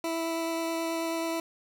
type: tone with vibrato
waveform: 20% pulse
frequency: 329.6 Hz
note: E4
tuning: in tune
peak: -24 dBFS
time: 0.04-1.4 s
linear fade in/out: 2 ms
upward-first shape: sine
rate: 9.3 Hz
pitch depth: 8 cents each way
effects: none